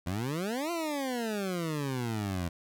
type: exponential two-way sweep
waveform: 20% pulse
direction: up then down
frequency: 83.5 to 349.2 to 83.5 Hz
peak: -26 dBFS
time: 0.06-2.49 s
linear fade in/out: 10 ms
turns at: 0.71 s
effects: none